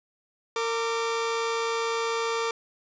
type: tone pair together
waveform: sawtooth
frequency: 457.9 / 1174.7 Hz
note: A#4 / D6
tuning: -31 / 0 cents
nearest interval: octave + major third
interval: 1631 cents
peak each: -23 / -27 dBFS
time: 0.56-2.51 s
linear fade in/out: 2 ms
effects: resampled to 16000 Hz + 10-bit